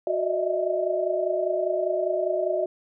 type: tone cluster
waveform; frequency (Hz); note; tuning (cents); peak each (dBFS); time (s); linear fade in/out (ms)
sine; 367.2 / 599 / 624 / 654; F#4 / D5 / D#5 / E5; -13 / +34 / +5 / -14; -28; 0.07-2.66; 2
effects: none